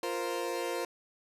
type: chord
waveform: 30% pulse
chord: F suspended fourth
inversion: none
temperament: equal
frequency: 349.2 / 466.2 / 523.3 Hz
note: F4 / Bb4 / C5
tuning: 0 / 0 / 0 cents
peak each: -34 dBFS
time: 0.03-0.85 s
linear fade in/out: 2 ms
effects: resampled to 32000 Hz